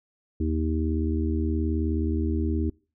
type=harmonic tone; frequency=79 Hz; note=D#2; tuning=27 cents sharp; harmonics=1 / 3 / 4 / 5; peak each=-25 / -30 / -29 / -35 dBFS; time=0.4-2.7 s; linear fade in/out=5 ms; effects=noise-tail reverb RT60 0.4 s tail -25 dB re dry